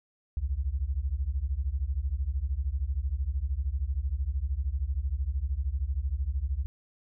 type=beating tone pair; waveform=sine; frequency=61.4 / 74.4 Hz; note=B1 / D2; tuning=-9 / +23 cents; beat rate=13 Hz; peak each=-30 dBFS; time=0.37-6.66 s; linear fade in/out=0 ms; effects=none